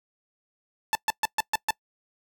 sawtooth tone bursts, 880 Hz, A5, in tune, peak -17 dBFS, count 6, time 0.93-1.706 s, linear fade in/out 0 ms, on 21 ms, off 130 ms, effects noise-tail reverb RT60 0.1 s tail -24 dB re dry

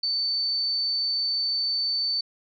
sine tone, 4533 Hz, C#8, 38 cents sharp, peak -23 dBFS, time 0.03-2.21 s, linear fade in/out 5 ms, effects none

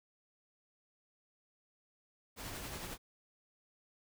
pink noise with tremolo, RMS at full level -43 dBFS, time 2.36-2.98 s, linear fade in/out 50 ms, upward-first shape sine, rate 11 Hz, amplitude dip 30%, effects none

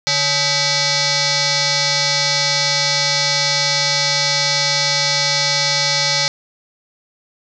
sine tone with frequency modulation, 146.83 Hz, D3, in tune, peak -14 dBFS, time 0.07-6.28 s, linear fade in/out 0 ms, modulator 710 Hz, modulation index 7.9, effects none

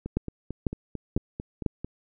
two click trains, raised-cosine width 3 ms, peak -11 / -20 dBFS, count 4 / 9, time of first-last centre 0.17-1.663 / 0.06-1.846 s, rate 2.01 / 4.48 Hz, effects none

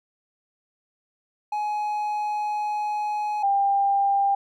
triangle / sine tone pair in turn, 840 / 795.8 Hz, G#5 / G5, +19 / +26 cents, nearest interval minor second, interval 93 cents, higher first, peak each -22 / -18 dBFS, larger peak second, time 1.52-3.43 / 3.43-4.35 s, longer first, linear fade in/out 5 ms, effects none

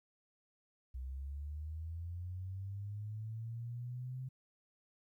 sine linear sweep, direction up, 62.7 to 130.81 Hz, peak -40 dBFS, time 0.94-4.29 s, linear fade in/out 10 ms, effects 13-bit

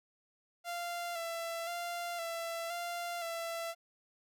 sawtooth tone with vibrato, 681 Hz, F5, 44 cents flat, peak -33 dBFS, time 0.64-3.75 s, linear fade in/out 50 ms, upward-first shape square, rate 0.97 Hz, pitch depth 31 cents each way, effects none

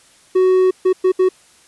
triangle tone bursts at uneven times, 371.9 Hz, F#4, 9 cents sharp, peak -8 dBFS, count 4, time 0.35-0.71 / 0.85-0.93 / 1.04-1.12 / 1.19-1.29 s, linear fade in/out 10 ms, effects white hiss -50 dBFS RMS until 1.67 s + resampled to 24000 Hz

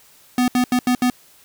square tone bursts at uneven times, 248.7 Hz, B3, 12 cents sharp, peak -15 dBFS, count 5, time 0.38-0.48 / 0.55-0.64 / 0.72-0.79 / 0.87-0.95 / 1.02-1.1 s, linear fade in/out 2 ms, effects white hiss -51 dBFS RMS until 1.44 s

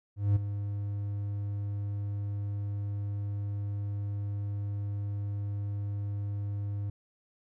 triangle tone with ADSR envelope, 101.6 Hz, G#2, 38 cents flat, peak -18 dBFS, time 0.16-6.9 s, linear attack 200 ms, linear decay 12 ms, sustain -11 dB, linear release 4 ms, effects none

